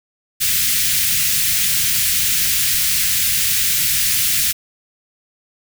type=band-stop noise; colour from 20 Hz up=white; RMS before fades=-17 dBFS; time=0.4-4.53 s; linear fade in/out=20 ms; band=180 to 1800 Hz; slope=24 dB/octave; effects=none